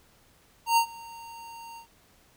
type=tone with ADSR envelope; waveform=square; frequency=924 Hz; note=A#5; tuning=16 cents flat; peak=-18 dBFS; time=0.66-1.87 s; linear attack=110 ms; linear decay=87 ms; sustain=-24 dB; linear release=97 ms; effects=pink hiss -61 dBFS RMS until 2.36 s